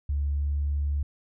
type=tone with pitch glide; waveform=sine; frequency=71.6 to 72.14 Hz; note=D2 to D2; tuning=-43 to -30 cents; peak=-23 dBFS; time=0.09-1.03 s; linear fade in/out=5 ms; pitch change=+13 cents; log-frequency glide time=0.34-0.46 s; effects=tanh soft clip ceiling -19 dBFS